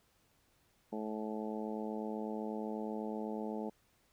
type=harmonic tone; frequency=108.1 Hz; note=A2; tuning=30 cents flat; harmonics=2 / 3 / 4 / 5 / 6 / 7 / 8; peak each=-40 / -45 / -43 / -47 / -49 / -50 / -48 dBFS; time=0.92-3.7 s; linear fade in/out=10 ms; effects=pink hiss -72 dBFS RMS until 4.12 s